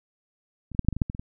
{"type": "clicks", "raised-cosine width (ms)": 5, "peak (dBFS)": [-28, -24, -6, -30, -6, -19, -19, -8, -18, -23, -20], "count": 11, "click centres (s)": [0.717, 0.749, 0.793, 0.848, 0.886, 0.927, 0.966, 1.018, 1.099, 1.149, 1.195], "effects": []}